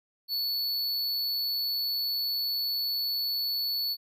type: tone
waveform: square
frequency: 4435 Hz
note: C#8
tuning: in tune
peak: -28 dBFS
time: 0.28-3.97 s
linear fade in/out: 50 ms
effects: none